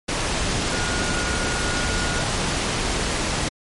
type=tone in noise; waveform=sine; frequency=1437 Hz; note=F6; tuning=49 cents sharp; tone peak=-29 dBFS; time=0.71-2.23 s; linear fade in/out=10 ms; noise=pink; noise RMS=-23 dBFS; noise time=0.08-3.49 s; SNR=-9 dB; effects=low-pass 9000 Hz 12 dB/octave + MP3 48 kbps